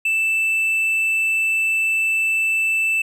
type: tone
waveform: triangle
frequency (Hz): 2647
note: E7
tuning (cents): +7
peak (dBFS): -15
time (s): 0.05-3.02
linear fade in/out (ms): 5
effects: none